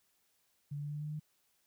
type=tone with pitch steps; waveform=sine; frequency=144.2 / 145.37 / 146.55 / 147.74 / 148.94 / 150.15 / 151.37 / 152.6 Hz; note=D3 / D3 / D3 / D3 / D3 / D3 / D#3 / D#3; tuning=-31 / -17 / -3 / +11 / +25 / +39 / -47 / -33 cents; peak=-37 dBFS; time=0.71-1.198 s; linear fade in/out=10 ms; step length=61 ms; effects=white hiss -75 dBFS RMS until 1.66 s